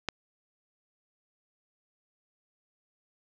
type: click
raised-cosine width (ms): 0.2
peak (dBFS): -11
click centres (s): 0.087
effects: low-pass 5000 Hz 12 dB/octave